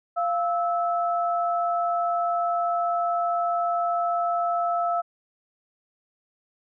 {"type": "tone pair together", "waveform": "sine", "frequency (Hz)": [694, 1307.6], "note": ["F5", "E6"], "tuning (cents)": [-11, -14], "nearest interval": "major seventh", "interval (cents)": 1097, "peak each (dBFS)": [-23, -27], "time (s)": [0.16, 5.02], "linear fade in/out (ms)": 20, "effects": []}